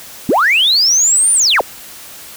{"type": "linear two-way sweep", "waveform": "sine", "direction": "up then down", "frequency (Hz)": [183.7, 9440, 355.8], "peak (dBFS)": -7, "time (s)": [0.29, 1.61], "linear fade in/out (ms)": 2, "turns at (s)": 1.33, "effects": ["tanh soft clip ceiling -5 dBFS", "white hiss -34 dBFS RMS until 2.36 s"]}